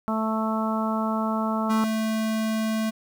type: harmonic tone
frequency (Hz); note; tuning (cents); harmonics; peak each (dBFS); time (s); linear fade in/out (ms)
220; A3; 0; 1 / 2 / 3 / 4 / 5 / 6; -25 / -37 / -31 / -32 / -32 / -32; 0.08-1.84; 0
type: tone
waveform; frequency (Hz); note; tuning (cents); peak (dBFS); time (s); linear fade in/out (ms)
square; 220; A3; 0; -24; 1.69-2.91; 20
effects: 9-bit